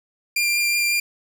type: tone with vibrato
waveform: sawtooth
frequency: 2387 Hz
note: D7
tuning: 28 cents sharp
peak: -15 dBFS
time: 0.36-1 s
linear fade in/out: 5 ms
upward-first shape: sine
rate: 5.5 Hz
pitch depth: 8 cents each way
effects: none